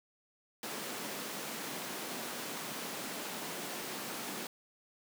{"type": "high-pass noise", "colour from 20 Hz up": "pink", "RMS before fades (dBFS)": -41, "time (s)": [0.63, 4.47], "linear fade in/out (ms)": 2, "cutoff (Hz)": 190, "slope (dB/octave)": 24, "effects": []}